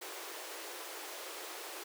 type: high-pass noise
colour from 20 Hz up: pink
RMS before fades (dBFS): -45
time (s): 0.01-1.84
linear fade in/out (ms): 10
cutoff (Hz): 320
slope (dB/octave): 96
effects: none